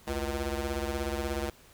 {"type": "ring-modulated tone", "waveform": "15% pulse", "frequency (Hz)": 140.2, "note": "C#3", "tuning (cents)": 20, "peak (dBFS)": -21, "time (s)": [0.07, 1.5], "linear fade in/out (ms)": 5, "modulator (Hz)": 202, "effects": ["pink hiss -57 dBFS RMS until 1.73 s"]}